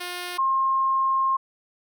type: tone pair in turn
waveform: 5% pulse / sine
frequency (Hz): 355.9 / 1066.5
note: F4 / C6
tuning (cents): +33 / +33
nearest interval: octave + perfect fifth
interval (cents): 1900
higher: second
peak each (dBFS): -19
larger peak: neither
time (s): 0-0.38 / 0.38-1.37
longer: second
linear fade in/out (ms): 10
effects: none